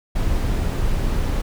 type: noise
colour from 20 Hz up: brown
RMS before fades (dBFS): -20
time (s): 0.15-1.42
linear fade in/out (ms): 10
effects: none